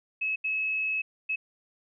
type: tone bursts at uneven times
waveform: sine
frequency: 2580 Hz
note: E7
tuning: 38 cents flat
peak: -26 dBFS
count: 3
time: 0.21-0.36 / 0.44-1.02 / 1.29-1.36 s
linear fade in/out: 10 ms
effects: none